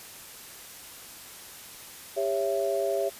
sine chord, C# diminished, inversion second, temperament just, 399.1 / 554.4 / 665.2 Hz, G4 / C#5 / E5, +31 / 0 / +16 cents, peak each -29 dBFS, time 2.16-3.1 s, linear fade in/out 20 ms, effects white hiss -45 dBFS RMS until 3.19 s + resampled to 32000 Hz

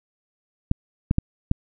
clicks, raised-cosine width 5 ms, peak -6 dBFS, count 4, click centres 0.714 / 1.111 / 1.184 / 1.514 s, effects none

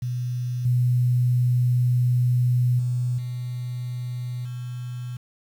sine tone with level steps, 123.5 Hz, B2, in tune, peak -24 / -17 / -21 / -27 / -29 dBFS, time 0.02-5.17 s, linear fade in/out 5 ms, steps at 0.65 / 2.79 / 3.18 / 4.45 s, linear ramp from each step 5 ms, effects 8-bit

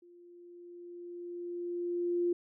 sine tone with level ramp, 349.2 Hz, F4, in tune, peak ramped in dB -55 to -26 dBFS, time 0.02-2.33 s, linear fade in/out 5 ms, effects none

